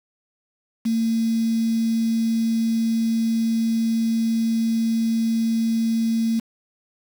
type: tone with quantisation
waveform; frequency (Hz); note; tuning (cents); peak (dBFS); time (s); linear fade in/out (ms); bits
sine; 226.5; A#3; -50; -18; 0.85-6.4; 10; 6
effects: none